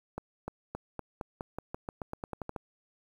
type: accelerating click train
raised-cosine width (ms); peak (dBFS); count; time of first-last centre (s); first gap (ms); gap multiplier
1; -22; 16; 0.18-2.562; 300; 0.9
effects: 9-bit